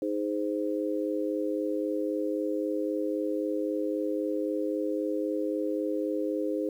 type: chord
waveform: sine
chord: Ab major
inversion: second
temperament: just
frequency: 311.5 / 415.3 / 519.1 Hz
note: Eb4 / Ab4 / C5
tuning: +2 / 0 / -14 cents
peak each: -30 / -33 / -32 dBFS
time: 0.02-6.69 s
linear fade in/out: 2 ms
effects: 10-bit